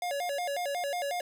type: tone with vibrato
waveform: square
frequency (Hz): 633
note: D#5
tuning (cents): +30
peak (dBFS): -31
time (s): 0.02-1.21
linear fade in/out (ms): 2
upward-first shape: square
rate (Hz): 5.5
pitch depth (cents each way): 200
effects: none